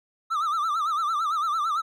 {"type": "tone with vibrato", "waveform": "triangle", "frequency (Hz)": 1254, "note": "D#6", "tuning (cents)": 13, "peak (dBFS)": -21, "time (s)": [0.3, 1.82], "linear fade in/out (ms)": 20, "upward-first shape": "sine", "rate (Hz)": 8.9, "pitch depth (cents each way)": 130, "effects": []}